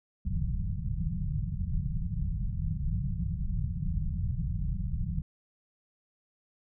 pink low-pass noise, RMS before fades -31 dBFS, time 0.25-5.22 s, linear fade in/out 5 ms, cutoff 190 Hz, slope 96 dB/octave, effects none

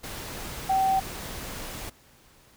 sine tone in noise, 768 Hz, G5, 36 cents flat, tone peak -20 dBFS, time 0.69-1 s, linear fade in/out 10 ms, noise pink, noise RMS -37 dBFS, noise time 0.03-1.9 s, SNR +14 dB, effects pink hiss -57 dBFS RMS until 2.56 s

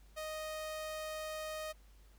sawtooth tone, 622.3 Hz, D#5, in tune, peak -36 dBFS, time 0.16-1.73 s, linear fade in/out 20 ms, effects added 50 Hz sine -58 dBFS peak until 2.18 s + pink hiss -69 dBFS RMS until 2.18 s

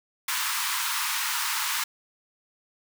pink high-pass noise, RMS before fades -28 dBFS, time 0.28-1.84 s, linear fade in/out 5 ms, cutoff 890 Hz, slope 96 dB/octave, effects none

